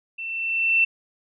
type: tone with level ramp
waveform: sine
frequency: 2685 Hz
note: E7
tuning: 31 cents sharp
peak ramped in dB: -30 to -14 dBFS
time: 0.18-0.85 s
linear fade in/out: 10 ms
effects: none